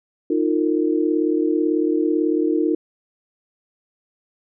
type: chord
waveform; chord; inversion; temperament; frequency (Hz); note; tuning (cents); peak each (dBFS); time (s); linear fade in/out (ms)
sine; Eb suspended second; none; equal with one note detuned; 311.1 / 349.2 / 455.5; Eb4 / F4 / Bb4; 0 / 0 / -40; -19 / -21 / -24; 0.3-2.75; 5
effects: none